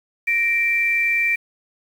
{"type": "tone pair together", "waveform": "sine", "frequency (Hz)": [1864.7, 2349], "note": ["A#6", "D7"], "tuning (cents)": [0, 0], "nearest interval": "major third", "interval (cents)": 400, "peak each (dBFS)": [-24, -17], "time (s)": [0.27, 1.36], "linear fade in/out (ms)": 10, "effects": ["7-bit"]}